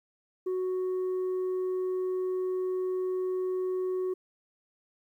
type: tone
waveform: sine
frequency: 370 Hz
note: F#4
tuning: in tune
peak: -25 dBFS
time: 0.46-4.14 s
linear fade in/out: 10 ms
effects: tanh soft clip ceiling -27 dBFS + 11-bit